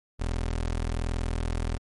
25% pulse tone, 41.2 Hz, E1, in tune, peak -23 dBFS, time 0.19-1.78 s, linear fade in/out 20 ms, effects MP3 48 kbps

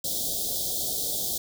white band-stop noise, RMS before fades -29 dBFS, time 0.04-1.38 s, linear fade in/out 5 ms, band 760 to 3300 Hz, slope 96 dB/octave, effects none

